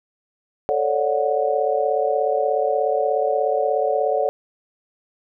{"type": "chord", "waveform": "sine", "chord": "D major seventh", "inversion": "second", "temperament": "just", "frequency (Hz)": [440.5, 550.6, 587.3, 734.2], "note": ["A4", "C#5", "D5", "F#5"], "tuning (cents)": [2, -12, 0, -14], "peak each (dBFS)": -23, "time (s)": [0.69, 4.29], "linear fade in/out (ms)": 0, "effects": []}